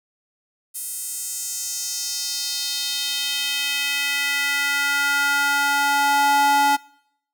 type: tone with high-pass filter sweep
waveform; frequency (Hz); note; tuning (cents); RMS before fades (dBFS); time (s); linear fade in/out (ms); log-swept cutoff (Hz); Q
square; 283.7; C#4; +40; -22; 0.74-6.77; 20; 9800 to 710; 2.3
effects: noise-tail reverb RT60 0.7 s tail -24 dB re dry